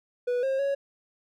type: tone with pitch steps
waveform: triangle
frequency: 490.6 / 535 / 556 Hz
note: B4 / C5 / C#5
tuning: -12 / +38 / +5 cents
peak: -22 dBFS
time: 0.27-0.75 s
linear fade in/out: 10 ms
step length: 160 ms
effects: none